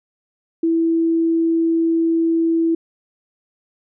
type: tone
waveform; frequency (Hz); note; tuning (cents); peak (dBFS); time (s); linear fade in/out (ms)
sine; 329.6; E4; 0; -14; 0.63-2.75; 5
effects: none

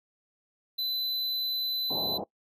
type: tone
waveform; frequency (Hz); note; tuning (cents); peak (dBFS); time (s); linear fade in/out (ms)
square; 4015; B7; +28; -29; 0.78-2.18; 10
type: low-pass noise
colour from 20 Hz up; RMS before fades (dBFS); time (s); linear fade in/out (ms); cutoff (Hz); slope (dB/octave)
white; -35; 1.9-2.24; 5; 860; 48
effects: noise-tail reverb RT60 0.1 s tail -21 dB re dry + high-pass 150 Hz 12 dB/octave

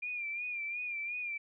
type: tone with vibrato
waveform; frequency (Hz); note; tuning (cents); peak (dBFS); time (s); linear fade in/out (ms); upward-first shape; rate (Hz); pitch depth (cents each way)
sine; 2400; D7; +37; -35; 0.02-1.38; 10; sine; 2.8; 58
effects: none

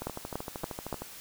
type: two click trains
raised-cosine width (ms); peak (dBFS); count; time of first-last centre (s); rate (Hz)
1; -22 / -18; 14 / 4; 0.02-1.02 / 0.07-0.927; 13 / 3.5
effects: white hiss -47 dBFS RMS until 1.2 s

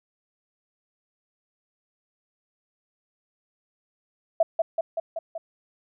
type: tone with echo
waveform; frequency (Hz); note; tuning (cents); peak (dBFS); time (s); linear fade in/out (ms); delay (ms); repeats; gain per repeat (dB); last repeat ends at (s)
sine; 659.3; E5; 0; -15; 4.4-4.43; 5; 190; 5; -3; 5.38
effects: none

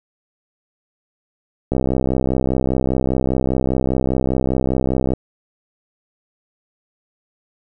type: click train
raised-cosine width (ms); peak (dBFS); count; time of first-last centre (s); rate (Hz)
2; -5; 223; 1.72-5.135; 65
effects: none

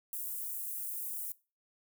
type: high-pass noise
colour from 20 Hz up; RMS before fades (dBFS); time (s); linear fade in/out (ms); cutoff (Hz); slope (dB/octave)
white; -39; 0.13-1.32; 0; 9800; 24
effects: noise-tail reverb RT60 0.3 s tail -20 dB re dry

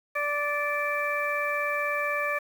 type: harmonic tone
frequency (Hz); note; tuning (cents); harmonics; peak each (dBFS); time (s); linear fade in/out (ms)
584; D5; -10; 1 / 2 / 3 / 4; -31 / -31 / -31 / -31; 0.15-2.39; 10
effects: 8-bit

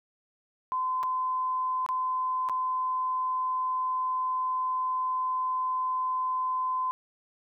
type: tone with dropouts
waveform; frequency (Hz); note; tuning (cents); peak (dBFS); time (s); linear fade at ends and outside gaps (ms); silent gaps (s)
sine; 1025; C6; -36; -26; 0.72-6.91; 0; 1.03-1.034 / 1.863-1.889 / 2.488-2.496
effects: none

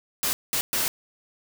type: noise bursts at uneven times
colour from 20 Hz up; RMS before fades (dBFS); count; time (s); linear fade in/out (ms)
white; -25; 3; 0.23-0.33 / 0.53-0.61 / 0.73-0.88; 0
effects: none

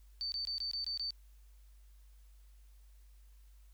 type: tone bursts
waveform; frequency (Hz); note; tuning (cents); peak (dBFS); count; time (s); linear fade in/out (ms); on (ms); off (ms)
sine; 4563; C#8; +49; -35; 7; 0.21-1.106; 0; 110; 21
effects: added 50 Hz sine -56 dBFS peak until 3.73 s + white hiss -73 dBFS RMS until 3.73 s

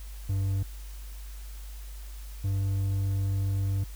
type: tone pair in turn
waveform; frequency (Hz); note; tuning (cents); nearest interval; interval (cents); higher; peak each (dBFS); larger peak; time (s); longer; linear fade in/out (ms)
triangle; 97.2 / 97.73; G2 / G2; -14 / -5; unison; 9; second; -23; neither; 0.29-0.63 / 2.44-3.84; second; 5
effects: added 50 Hz sine -38 dBFS peak until 3.95 s + white hiss -52 dBFS RMS until 3.95 s

